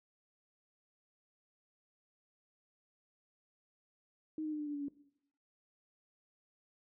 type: tone with pitch steps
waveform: sine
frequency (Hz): 312.1 / 307.1 / 302.2 / 297.3 / 292.5 / 287.9 / 283.2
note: D#4 / D#4 / D4 / D4 / D4 / D4 / C#4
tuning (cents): +5 / -23 / +50 / +21 / -7 / -34 / +37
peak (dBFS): -36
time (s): 4.38-4.884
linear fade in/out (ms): 2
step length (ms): 72
effects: noise-tail reverb RT60 0.7 s tail -17 dB re dry